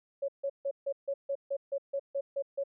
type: tone bursts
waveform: sine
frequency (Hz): 555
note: C#5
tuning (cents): +2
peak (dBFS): -29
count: 12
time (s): 0.22-2.638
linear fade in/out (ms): 10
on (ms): 64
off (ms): 150
effects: none